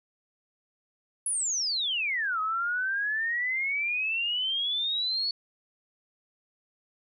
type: exponential two-way sweep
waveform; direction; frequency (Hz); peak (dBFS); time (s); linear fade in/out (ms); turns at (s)
sine; down then up; 10630 to 1259 to 4454; -26; 1.26-5.31; 2; 2.4
effects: none